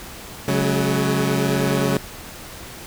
20% pulse chord, C# suspended fourth, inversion none, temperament equal with one note detuned, 138.59 / 185 / 212.6 Hz, C#3 / F#3 / G#3, 0 / 0 / +41 cents, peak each -16 / -18 / -19 dBFS, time 0.48-1.97 s, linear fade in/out 2 ms, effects pink hiss -37 dBFS RMS until 2.86 s

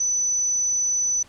sine tone, 5990 Hz, F#8, 20 cents sharp, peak -19 dBFS, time 0-1.23 s, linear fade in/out 5 ms, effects pink hiss -52 dBFS RMS until 1.28 s + low-pass 9000 Hz 12 dB/octave

